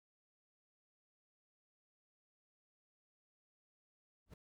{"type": "noise with exponential growth", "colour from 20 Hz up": "brown", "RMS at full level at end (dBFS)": -45, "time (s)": [4.26, 4.34], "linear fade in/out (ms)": 5, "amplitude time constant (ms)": 16, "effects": []}